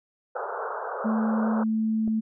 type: band-pass noise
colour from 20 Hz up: pink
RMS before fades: -32 dBFS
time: 0.35-1.64 s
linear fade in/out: 10 ms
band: 410 to 1500 Hz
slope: 96 dB/octave
type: tone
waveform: sine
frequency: 220 Hz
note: A3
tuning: in tune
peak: -22 dBFS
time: 1.04-2.21 s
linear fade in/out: 20 ms
type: clicks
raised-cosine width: 2 ms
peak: -27 / -30 dBFS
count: 2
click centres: 2.077 / 2.08 s
effects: none